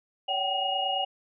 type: tone cluster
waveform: sine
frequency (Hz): 566 / 759 / 788 / 2869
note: C#5 / F#5 / G5 / F7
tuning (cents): +36 / +44 / +9 / +46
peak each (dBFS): -35 / -29 / -35 / -29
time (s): 0.28-1.05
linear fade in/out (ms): 10
effects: none